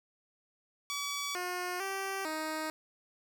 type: tone with pitch steps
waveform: 10% pulse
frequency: 1141 / 359.3 / 388.5 / 312.8 Hz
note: C#6 / F4 / G4 / D#4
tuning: +50 / +49 / -16 / +9 cents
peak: -26 dBFS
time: 0.9-2.7 s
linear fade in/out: 0 ms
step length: 450 ms
effects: none